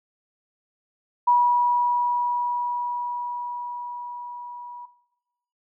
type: tone with level ramp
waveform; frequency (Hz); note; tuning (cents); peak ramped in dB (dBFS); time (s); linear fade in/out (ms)
sine; 970; B5; -31; -14 to -35; 1.27-4.86; 10
effects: noise-tail reverb RT60 0.9 s tail -18 dB re dry